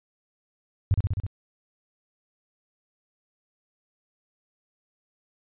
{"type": "tone with echo", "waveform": "sine", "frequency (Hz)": 98, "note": "G2", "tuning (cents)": 0, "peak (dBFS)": -16, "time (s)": [0.91, 0.94], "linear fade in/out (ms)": 0, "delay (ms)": 65, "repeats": 5, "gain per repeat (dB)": -2, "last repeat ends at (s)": 1.265, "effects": ["resampled to 8000 Hz"]}